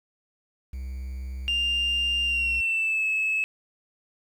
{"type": "tone", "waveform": "triangle", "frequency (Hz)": 64.8, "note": "C2", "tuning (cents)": -16, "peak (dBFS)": -29, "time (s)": [0.73, 2.61], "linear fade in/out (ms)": 5}
{"type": "tone with pitch glide", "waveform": "sine", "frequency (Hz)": [2797, 2595], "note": ["F7", "E7"], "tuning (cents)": [2, -28], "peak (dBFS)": -21, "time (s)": [1.48, 3.44], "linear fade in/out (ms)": 0, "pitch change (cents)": -130, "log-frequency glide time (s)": [2.24, 3.05]}
{"effects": ["tanh soft clip ceiling -19 dBFS", "9-bit"]}